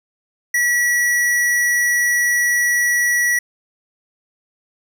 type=tone; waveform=square; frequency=1936 Hz; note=B6; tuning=35 cents flat; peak=-15 dBFS; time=0.54-3.39 s; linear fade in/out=5 ms; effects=none